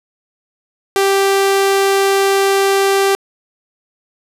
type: tone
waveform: sawtooth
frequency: 392.1 Hz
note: G4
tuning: in tune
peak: -7 dBFS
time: 0.96-3.15 s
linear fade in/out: 0 ms
effects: resampled to 32000 Hz + 8-bit